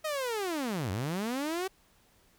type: linear two-way sweep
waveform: sawtooth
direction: down then up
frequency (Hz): 636 to 87.31 to 387.7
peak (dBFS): -27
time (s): 0.04-1.68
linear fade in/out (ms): 10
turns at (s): 0.91
effects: pink hiss -65 dBFS RMS until 2.38 s